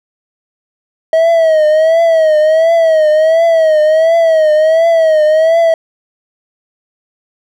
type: tone with vibrato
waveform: triangle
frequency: 639 Hz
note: D#5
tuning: 46 cents sharp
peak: -4 dBFS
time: 1.13-5.74 s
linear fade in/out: 2 ms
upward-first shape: triangle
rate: 1.4 Hz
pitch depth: 94 cents each way
effects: none